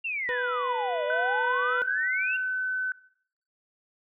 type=exponential two-way sweep; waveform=sine; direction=down then up; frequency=2794 to 581 to 2794 Hz; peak=-28 dBFS; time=0.04-2.37 s; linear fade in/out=10 ms; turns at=1.05 s
type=harmonic tone; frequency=493.9 Hz; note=B4; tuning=in tune; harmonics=1 / 2 / 3 / 4 / 5 / 6 / 7; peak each=-30 / -36 / -40 / -42 / -44 / -46 / -47 dBFS; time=0.29-1.82 s; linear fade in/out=0 ms
type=tone; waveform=sine; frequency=1514 Hz; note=F#6; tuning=39 cents sharp; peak=-26 dBFS; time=1.1-2.92 s; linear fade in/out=2 ms
effects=noise-tail reverb RT60 0.6 s tail -19 dB re dry